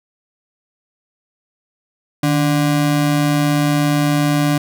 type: ring-modulated tone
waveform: square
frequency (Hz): 220.5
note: A3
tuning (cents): +4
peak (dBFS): -11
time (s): 2.23-4.58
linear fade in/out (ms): 5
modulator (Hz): 68.5
effects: none